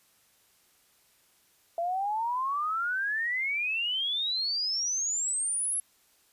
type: exponential sweep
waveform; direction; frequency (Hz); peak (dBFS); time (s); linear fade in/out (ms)
sine; up; 667 to 11175; -27; 1.78-5.8; 2
effects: white hiss -65 dBFS RMS until 6.32 s + resampled to 32000 Hz